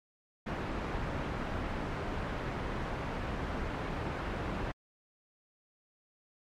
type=low-pass noise; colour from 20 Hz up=pink; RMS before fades=-36 dBFS; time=0.46-4.72 s; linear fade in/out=10 ms; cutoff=1800 Hz; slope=12 dB/octave; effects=MP3 64 kbps